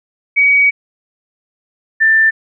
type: tone pair in turn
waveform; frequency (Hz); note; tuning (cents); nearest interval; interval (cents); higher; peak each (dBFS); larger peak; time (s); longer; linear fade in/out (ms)
sine; 2261 / 1778.9; C#7 / A6; +34 / +18; major third; 416; first; -7; neither; 0.36-0.71 / 2-2.31; first; 20
effects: none